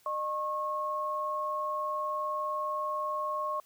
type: tone pair together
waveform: sine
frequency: 608 / 1088.7 Hz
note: D#5 / C#6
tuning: -40 / -32 cents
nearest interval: minor seventh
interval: 1008 cents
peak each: -36 / -31 dBFS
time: 0.06-3.6 s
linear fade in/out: 2 ms
effects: white hiss -64 dBFS RMS until 3.65 s